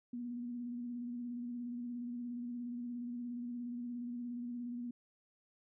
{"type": "tone with vibrato", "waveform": "sine", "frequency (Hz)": 241.5, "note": "B3", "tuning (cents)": -39, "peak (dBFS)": -39, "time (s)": [0.13, 4.91], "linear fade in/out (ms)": 5, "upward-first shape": "square", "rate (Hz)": 17, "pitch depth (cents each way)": 25, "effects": []}